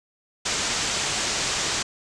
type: low-pass noise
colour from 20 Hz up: white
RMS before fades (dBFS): -26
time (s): 0.45-1.83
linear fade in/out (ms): 10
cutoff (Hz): 7800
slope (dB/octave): 48
effects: none

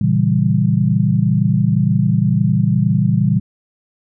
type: chord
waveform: sine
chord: A# diminished seventh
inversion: none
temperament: equal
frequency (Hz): 116.54 / 138.59 / 164.81 / 196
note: A#2 / C#3 / E3 / G3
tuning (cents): 0 / 0 / 0 / 0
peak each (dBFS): -17 / -18 / -17 / -17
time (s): 0.01-3.4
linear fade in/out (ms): 5
effects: none

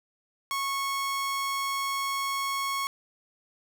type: tone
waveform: sawtooth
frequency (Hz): 1100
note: C#6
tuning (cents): -14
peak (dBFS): -24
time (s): 0.51-2.87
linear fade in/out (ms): 0
effects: none

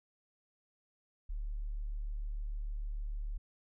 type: tone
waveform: sine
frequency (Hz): 36.71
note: D1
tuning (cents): 0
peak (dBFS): -35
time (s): 1.29-3.38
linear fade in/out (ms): 10
effects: none

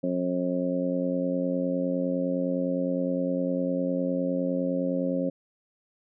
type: harmonic tone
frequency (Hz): 89.8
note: F2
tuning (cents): +49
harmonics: 2 / 3 / 4 / 5 / 6 / 7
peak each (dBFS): -31 / -28 / -40 / -39 / -29 / -40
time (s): 0.03-5.3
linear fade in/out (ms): 10
effects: none

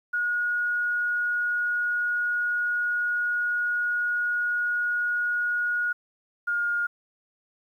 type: tone pair in turn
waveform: sine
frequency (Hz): 1446 / 1419.5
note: F#6 / F6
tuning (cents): -40 / +28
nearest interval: unison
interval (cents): 32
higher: first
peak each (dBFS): -23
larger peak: neither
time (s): 0.13-5.93 / 6.47-6.87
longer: first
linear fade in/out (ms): 10
effects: 10-bit

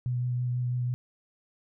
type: tone with vibrato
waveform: sine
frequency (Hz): 123.7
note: B2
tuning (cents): +3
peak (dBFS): -26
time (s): 0.06-0.94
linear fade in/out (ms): 0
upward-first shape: triangle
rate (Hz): 6.1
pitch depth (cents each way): 16
effects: none

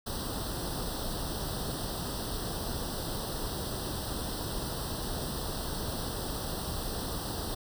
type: noise with comb filter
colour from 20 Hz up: pink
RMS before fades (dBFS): -35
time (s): 0.06-7.55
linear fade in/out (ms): 10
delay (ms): 0.22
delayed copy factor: +0.95
effects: none

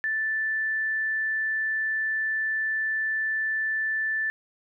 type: tone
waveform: sine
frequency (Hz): 1760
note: A6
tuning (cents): 0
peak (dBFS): -24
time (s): 0.04-4.3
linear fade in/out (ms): 0
effects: none

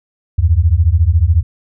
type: beating tone pair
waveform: sine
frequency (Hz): 76.3 / 90.3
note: D#2 / F#2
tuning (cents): -33 / -42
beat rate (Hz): 14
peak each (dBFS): -11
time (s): 0.38-1.43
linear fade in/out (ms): 10
effects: none

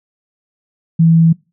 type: tone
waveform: sine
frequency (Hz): 164.4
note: E3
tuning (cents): -4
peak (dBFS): -6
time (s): 0.99-1.33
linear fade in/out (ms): 10
effects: noise-tail reverb RT60 0.3 s tail -25 dB re dry

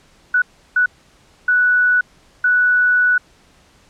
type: tone bursts at uneven times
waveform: sine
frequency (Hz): 1478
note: F#6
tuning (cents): -2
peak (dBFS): -11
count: 4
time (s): 0.34-0.42 / 0.76-0.86 / 1.48-2.01 / 2.44-3.18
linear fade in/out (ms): 5
effects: pink hiss -52 dBFS RMS until 3.89 s + low-pass 8000 Hz 12 dB/octave

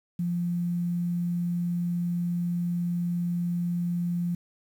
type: tone with quantisation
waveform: sine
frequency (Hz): 174.1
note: F3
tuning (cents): -5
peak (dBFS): -25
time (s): 0.19-4.35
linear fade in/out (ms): 5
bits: 9
effects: none

